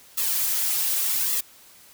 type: noise with flanger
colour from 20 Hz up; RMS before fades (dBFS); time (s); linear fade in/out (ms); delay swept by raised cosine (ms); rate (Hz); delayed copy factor
blue; -24; 0.17-1.41; 10; 1.3 to 5.3; 0.86; -1
effects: white hiss -51 dBFS RMS until 1.93 s